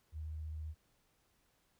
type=tone with vibrato; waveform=sine; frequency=77.78 Hz; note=D#2; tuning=in tune; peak=-40 dBFS; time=0.12-0.75 s; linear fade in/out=50 ms; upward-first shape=sine; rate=15 Hz; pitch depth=15 cents each way; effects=pink hiss -75 dBFS RMS until 1.79 s